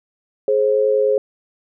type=tone pair together; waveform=sine; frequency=423 / 533 Hz; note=G#4 / C5; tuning=+32 / +32 cents; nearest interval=major third; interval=400 cents; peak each=-16 dBFS; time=0.48-1.18 s; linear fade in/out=2 ms; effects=none